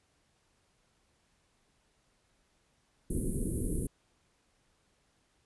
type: band-stop noise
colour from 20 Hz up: pink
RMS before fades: -32 dBFS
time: 3.1-3.87 s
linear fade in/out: 5 ms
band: 430 to 10000 Hz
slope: 48 dB/octave
effects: pink hiss -72 dBFS RMS until 5.45 s + resampled to 24000 Hz